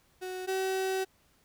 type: tone pair in turn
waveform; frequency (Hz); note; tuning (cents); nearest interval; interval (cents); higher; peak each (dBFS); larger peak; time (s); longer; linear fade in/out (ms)
35% pulse; 370 / 380; F#4 / F#4; 0 / +46; unison; 46; second; -34 / -27; second; 0.21-0.47 / 0.47-1.05; second; 20
effects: pink hiss -67 dBFS RMS until 1.44 s